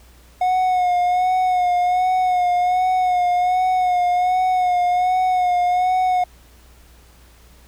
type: tone with vibrato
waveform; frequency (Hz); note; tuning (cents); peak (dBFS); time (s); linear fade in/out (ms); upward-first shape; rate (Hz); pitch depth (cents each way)
triangle; 727; F#5; -31; -13; 0.41-6.24; 5; sine; 1.3; 35
effects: added 60 Hz sine -47 dBFS peak until 7.67 s + pink hiss -52 dBFS RMS until 7.67 s